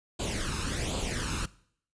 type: noise with flanger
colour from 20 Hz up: pink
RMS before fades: -32 dBFS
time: 0.19-1.46 s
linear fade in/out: 10 ms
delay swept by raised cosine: 0.26 to 0.78 ms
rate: 1.3 Hz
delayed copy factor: +0.7
effects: noise-tail reverb RT60 0.6 s tail -20 dB re dry + resampled to 22050 Hz